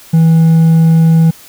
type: tone with hard clipping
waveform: triangle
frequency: 163.1 Hz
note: E3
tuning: 18 cents flat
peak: -5 dBFS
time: 0.13-1.31 s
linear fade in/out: 10 ms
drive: 5 dB
effects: white hiss -38 dBFS RMS until 1.48 s